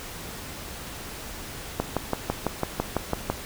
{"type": "click train", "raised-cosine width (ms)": 1, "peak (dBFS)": -9, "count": 10, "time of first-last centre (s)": [1.8, 3.3], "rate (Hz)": 6, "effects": ["pink hiss -38 dBFS RMS until 3.45 s"]}